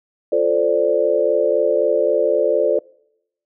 sine chord, D minor seventh, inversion first, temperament equal, 349.2 / 440 / 523.3 / 587.3 Hz, F4 / A4 / C5 / D5, 0 / 0 / 0 / 0 cents, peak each -23 / -19 / -19 / -18 dBFS, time 0.32-2.79 s, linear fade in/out 5 ms, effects noise-tail reverb RT60 0.8 s tail -25 dB re dry

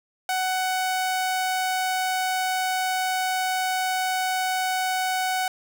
sawtooth tone, 746 Hz, F#5, 14 cents sharp, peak -19 dBFS, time 0.29-5.48 s, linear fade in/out 2 ms, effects none

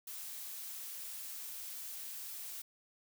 blue noise, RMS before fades -45 dBFS, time 0.07-2.62 s, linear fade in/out 5 ms, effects none

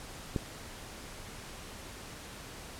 click, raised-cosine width 3 ms, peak -17 dBFS, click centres 0.362 s, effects pink hiss -46 dBFS RMS until 2.79 s + low-pass 11000 Hz 12 dB/octave

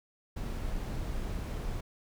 brown noise, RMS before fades -35 dBFS, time 0.36-1.81 s, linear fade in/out 10 ms, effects none

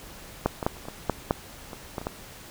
clicks, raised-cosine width 1 ms, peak -7 / -15 / -8 / -30 / -28 / -21 / -8 / -7 / -23 / -16 / -24 / -14 dBFS, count 12, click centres 0.46 / 0.628 / 0.665 / 0.768 / 0.854 / 0.885 / 1.097 / 1.309 / 1.732 / 1.982 / 2.015 / 2.069 s, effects pink hiss -45 dBFS RMS until 2.5 s

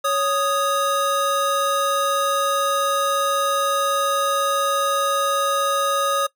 square tone pair together, 555.4 / 1244.5 Hz, C#5 / D#6, +3 / 0 cents, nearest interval octave + major second, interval 1397 cents, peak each -23 / -21 dBFS, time 0.04-6.27 s, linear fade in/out 10 ms, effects noise-tail reverb RT60 0.1 s tail -20 dB re dry

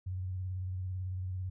sine tone with vibrato, 92.5 Hz, F#2, in tune, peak -34 dBFS, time 0.06-1.5 s, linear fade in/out 10 ms, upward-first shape square, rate 18 Hz, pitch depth 35 cents each way, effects none

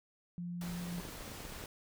sine tone, 174.61 Hz, F3, in tune, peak -38 dBFS, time 0.38-1 s, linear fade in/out 0 ms
pink noise, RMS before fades -47 dBFS, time 0.61-1.66 s, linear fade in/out 2 ms
clicks, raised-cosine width 2 ms, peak -35 dBFS, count 11, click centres 0.926 / 0.983 / 1.052 / 1.089 / 1.208 / 1.278 / 1.317 / 1.405 / 1.452 / 1.523 / 1.639 s
effects none

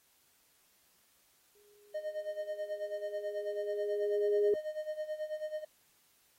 sine tone with exponential growth, 412.8 Hz, G#4, 10 cents flat, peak -24 dBFS, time 1.55-4.54 s, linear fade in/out 2 ms, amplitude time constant 650 ms
triangle tone with tremolo, 615 Hz, D#5, 20 cents flat, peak -31 dBFS, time 1.94-5.65 s, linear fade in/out 10 ms, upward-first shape sine, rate 9.2 Hz, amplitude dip 80%
effects white hiss -69 dBFS RMS until 6.38 s + AAC 48 kbps

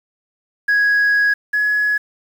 sine tone pair in turn, 1661.2 / 1687.3 Hz, G#6 / G#6, 0 / +27 cents, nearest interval unison, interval 27 cents, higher second, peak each -10 / -13 dBFS, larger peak first, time 0.68-1.34 / 1.53-1.98 s, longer first, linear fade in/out 10 ms, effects tanh soft clip ceiling -10 dBFS + 7-bit

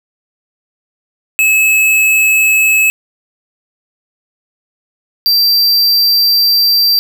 square tone pair in turn, 2588 / 4700 Hz, E7 / D8, -32 / +1 cents, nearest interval minor seventh, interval 1033 cents, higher second, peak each -8 dBFS, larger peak neither, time 1.39-2.9 / 5.26-6.99 s, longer second, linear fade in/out 0 ms, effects none

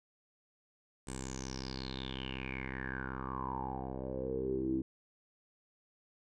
10% pulse tone with low-pass filter sweep, 65.41 Hz, C2, in tune, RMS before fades -39 dBFS, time 1.07-4.82 s, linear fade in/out 5 ms, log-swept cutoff 8500 to 300 Hz, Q 9.3, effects none

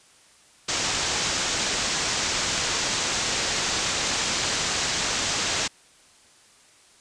white low-pass noise, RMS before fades -26 dBFS, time 0.68-5.68 s, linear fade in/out 10 ms, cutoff 7500 Hz, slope 48 dB/octave, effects white hiss -55 dBFS RMS until 7 s + resampled to 22050 Hz

